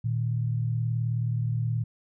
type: tone pair together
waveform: sine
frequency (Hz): 116.2 / 155.11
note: A#2 / D#3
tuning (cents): -5 / -5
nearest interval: perfect fourth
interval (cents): 500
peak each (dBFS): -25 / -32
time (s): 0.04-1.84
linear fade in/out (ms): 10
effects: none